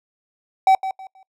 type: tone with echo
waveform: triangle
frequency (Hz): 765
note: G5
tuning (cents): -42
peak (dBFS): -8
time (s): 0.67-0.75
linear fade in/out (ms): 2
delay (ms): 160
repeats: 3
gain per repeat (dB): -12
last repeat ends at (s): 1.23
effects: noise-tail reverb RT60 0.1 s tail -25 dB re dry